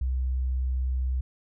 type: tone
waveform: sine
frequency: 64 Hz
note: C2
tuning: 38 cents flat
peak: -24 dBFS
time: 0.01-1.21 s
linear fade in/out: 5 ms
effects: none